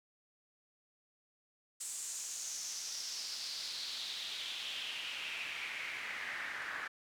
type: noise with band-pass filter sweep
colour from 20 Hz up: pink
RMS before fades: -42 dBFS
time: 1.8-6.88 s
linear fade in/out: 10 ms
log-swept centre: 8000 to 1600 Hz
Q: 3.8
effects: none